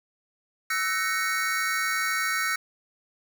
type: chord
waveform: square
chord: F# dominant seventh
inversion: third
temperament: equal with one note detuned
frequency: 1318.5 / 1506.7 / 1864.7 / 2217 Hz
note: E6 / F#6 / A#6 / C#7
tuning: 0 / +31 / 0 / 0 cents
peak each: -31 dBFS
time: 0.7-2.56 s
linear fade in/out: 5 ms
effects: none